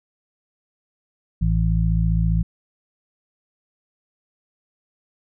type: harmonic tone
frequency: 55 Hz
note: A1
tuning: in tune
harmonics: 1 / 2 / 3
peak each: -19 / -23 / -21 dBFS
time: 1.41-2.43 s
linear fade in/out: 10 ms
effects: none